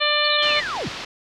harmonic tone, 594 Hz, D5, 20 cents sharp, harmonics 1 / 2 / 3 / 4 / 5 / 6 / 7, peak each -25 / -25 / -25 / -25 / -25 / -25 / -25 dBFS, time 0-0.61 s, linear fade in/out 20 ms
sine linear sweep, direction down, 4500 to 43.82 Hz, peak -25 dBFS, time 0.24-0.89 s, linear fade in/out 10 ms
white low-pass noise, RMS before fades -33 dBFS, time 0.42-1.05 s, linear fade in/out 5 ms, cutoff 4600 Hz, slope 24 dB/octave
effects none

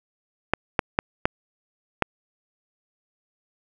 clicks, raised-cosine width 0.5 ms, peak -3 dBFS, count 5, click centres 0.536 / 0.792 / 0.989 / 1.255 / 2.023 s, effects none

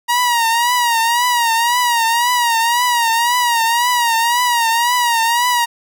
sawtooth tone with vibrato, 947 Hz, A#5, 27 cents sharp, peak -9 dBFS, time 0.08-5.66 s, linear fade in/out 20 ms, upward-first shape triangle, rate 1.9 Hz, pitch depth 87 cents each way, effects none

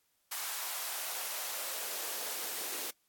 white noise with high-pass filter sweep, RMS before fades -38 dBFS, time 0.31-2.91 s, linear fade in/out 10 ms, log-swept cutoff 940 to 330 Hz, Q 1.5, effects white hiss -75 dBFS RMS until 3.08 s + AAC 64 kbps

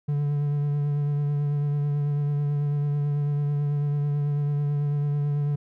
triangle tone with vibrato, 145.2 Hz, D3, 19 cents flat, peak -20 dBFS, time 0.08-5.56 s, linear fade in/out 10 ms, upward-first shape triangle, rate 9.1 Hz, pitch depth 24 cents each way, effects none

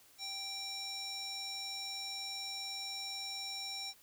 square tone with band-pass filter, 784 Hz, G5, in tune, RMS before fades -42 dBFS, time 0.18-3.94 s, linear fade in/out 50 ms, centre 5000 Hz, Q 3.9, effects white hiss -63 dBFS RMS until 4.02 s

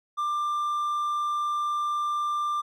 triangle tone, 1188 Hz, D6, 20 cents sharp, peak -23 dBFS, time 0.17-2.62 s, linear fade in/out 20 ms, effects none

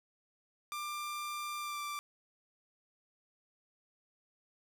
sawtooth tone with pitch glide, 1189 to 1174.7 Hz, D6 to D6, +21 to 0 cents, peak -34 dBFS, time 0.72-1.99 s, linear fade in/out 0 ms, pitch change -21 cents, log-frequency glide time 1.6-1.79 s, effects none

